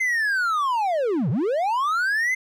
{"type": "linear two-way sweep", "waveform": "triangle", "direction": "down then up", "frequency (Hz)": [2093, 109.3, 2093], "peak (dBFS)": -18, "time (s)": [0, 2.35], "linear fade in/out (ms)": 10, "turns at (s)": 1.3, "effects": []}